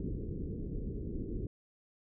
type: low-pass noise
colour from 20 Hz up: pink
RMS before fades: -38 dBFS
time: 0-1.47 s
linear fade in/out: 2 ms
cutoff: 430 Hz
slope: 48 dB/octave
effects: none